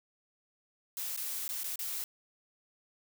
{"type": "noise with dropouts", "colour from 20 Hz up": "blue", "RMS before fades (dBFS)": -37, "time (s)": [0.97, 2.04], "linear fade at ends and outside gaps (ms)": 1, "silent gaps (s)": [[1.164, 1.174], [1.479, 1.49], [1.634, 1.642], [1.758, 1.791]], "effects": []}